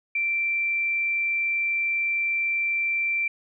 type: tone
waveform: sine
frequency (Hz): 2349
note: D7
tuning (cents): 0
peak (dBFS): -22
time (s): 0.15-3.28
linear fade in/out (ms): 5
effects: none